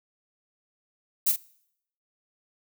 violet noise with echo, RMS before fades -22 dBFS, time 1.26-1.32 s, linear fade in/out 10 ms, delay 44 ms, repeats 1, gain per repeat -7 dB, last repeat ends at 1.364 s, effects noise-tail reverb RT60 0.7 s tail -22 dB re dry

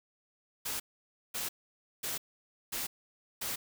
white noise bursts, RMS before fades -36 dBFS, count 5, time 0.65-3.56 s, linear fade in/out 10 ms, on 150 ms, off 540 ms, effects none

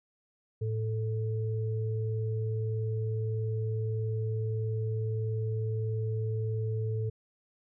sine tone pair together, 109.8 / 439.2 Hz, A2 / A4, -3 / -3 cents, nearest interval 2 octaves, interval 2400 cents, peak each -29 / -37 dBFS, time 0.61-7.1 s, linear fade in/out 10 ms, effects none

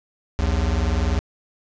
square tone pair together, 60.3 / 80.57 Hz, B1 / E2, -41 / -39 cents, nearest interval perfect fourth, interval 502 cents, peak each -22 dBFS, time 0.39-1.19 s, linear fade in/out 0 ms, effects resampled to 16000 Hz + 8-bit

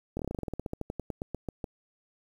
slowing click train, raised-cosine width 2 ms, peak -20 dBFS, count 22, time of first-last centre 0.17-1.642 s, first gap 23 ms, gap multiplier 1.1, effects 9-bit

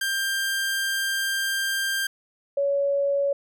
sawtooth / sine tone pair in turn, 1588 / 561.4 Hz, G6 / C#5, +22 / +22 cents, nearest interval octave + tritone, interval 1800 cents, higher first, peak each -20 dBFS, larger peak neither, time 0.01-2.07 / 2.57-3.33 s, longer first, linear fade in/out 5 ms, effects none

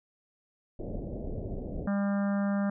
pink low-pass noise, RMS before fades -36 dBFS, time 0.79-1.87 s, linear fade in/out 5 ms, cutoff 630 Hz, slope 48 dB/octave
harmonic tone, 200 Hz, G3, 35 cents sharp, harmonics 1 / 3 / 4 / 5 / 6 / 7 / 8 / 9, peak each -26 / -36 / -43 / -48 / -43 / -45 / -45 / -51 dBFS, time 1.87-2.7 s, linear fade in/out 5 ms
effects none

